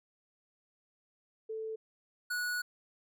sine / square tone pair in turn, 440.8 / 1465.2 Hz, A4 / F#6, +3 / -17 cents, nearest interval octave + major sixth, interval 2080 cents, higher second, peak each -36 / -33 dBFS, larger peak second, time 1.49-1.76 / 2.3-2.62 s, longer second, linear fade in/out 10 ms, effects none

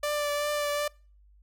sawtooth tone with vibrato, 587.3 Hz, D5, in tune, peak -23 dBFS, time 0.03-0.88 s, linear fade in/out 5 ms, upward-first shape triangle, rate 2.6 Hz, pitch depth 20 cents each way, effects noise-tail reverb RT60 0.4 s tail -26 dB re dry + added 50 Hz sine -55 dBFS peak until 1.42 s

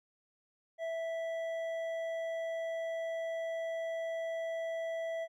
sine tone with hard clipping, 658 Hz, E5, 3 cents flat, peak -36 dBFS, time 0.78-5.28 s, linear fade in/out 50 ms, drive 7 dB, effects none

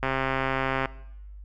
click train, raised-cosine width 0.5 ms, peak -11 dBFS, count 111, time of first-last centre 0.03-0.857 s, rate 133 Hz, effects noise-tail reverb RT60 0.9 s tail -20 dB re dry + added 50 Hz sine -40 dBFS peak until 1.44 s

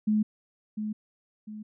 sine tone with echo, 213.3 Hz, G#3, 46 cents sharp, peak -21 dBFS, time 0.07-0.23 s, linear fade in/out 10 ms, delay 700 ms, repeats 2, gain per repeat -8 dB, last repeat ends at 1.63 s, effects none

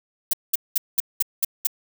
violet noise bursts, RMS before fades -19 dBFS, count 7, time 0.31-1.671 s, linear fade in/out 5 ms, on 23 ms, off 200 ms, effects none

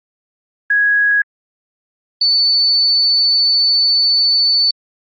sine tone pair in turn, 1661.2 / 4493 Hz, G#6 / C#8, 0 / +23 cents, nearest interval octave + perfect fourth, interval 1723 cents, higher second, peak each -10 dBFS, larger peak neither, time 0.7-1.22 / 2.21-4.71 s, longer second, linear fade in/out 5 ms, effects Opus 32 kbps

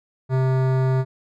sine tone with hard clipping, 130.8 Hz, C3, in tune, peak -19 dBFS, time 0.29-1.05 s, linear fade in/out 50 ms, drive 17 dB, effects none

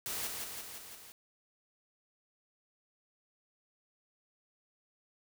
white noise with echo, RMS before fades -38 dBFS, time 0.06-0.27 s, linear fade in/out 0 ms, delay 170 ms, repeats 5, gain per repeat -3 dB, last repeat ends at 1.12 s, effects none

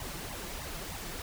pink noise with flanger, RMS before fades -40 dBFS, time 0-1.22 s, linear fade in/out 2 ms, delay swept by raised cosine 1 to 6 ms, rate 3.2 Hz, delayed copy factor +1, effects none

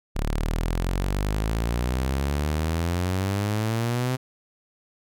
sawtooth exponential sweep, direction up, 35.26 to 130 Hz, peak -19 dBFS, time 0.15-4.17 s, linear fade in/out 20 ms, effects none

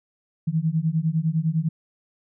sine beating tone pair, 155.56 / 165.46 Hz, D#3 / E3, 0 / +7 cents, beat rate 9.9 Hz, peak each -23 dBFS, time 0.47-1.69 s, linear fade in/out 10 ms, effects none

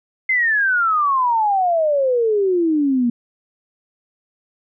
sine exponential sweep, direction down, 2100 to 233.1 Hz, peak -14 dBFS, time 0.29-3.1 s, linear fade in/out 5 ms, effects none

